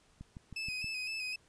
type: click train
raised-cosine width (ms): 5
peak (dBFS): -33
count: 5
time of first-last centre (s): 0.21-0.844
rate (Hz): 6.31
type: tone with vibrato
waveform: 30% pulse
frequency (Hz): 2565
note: E7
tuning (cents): -48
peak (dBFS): -33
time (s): 0.56-1.36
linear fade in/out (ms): 5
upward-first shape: square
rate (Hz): 3.9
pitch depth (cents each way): 38
effects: pink hiss -67 dBFS RMS until 1.48 s + resampled to 22050 Hz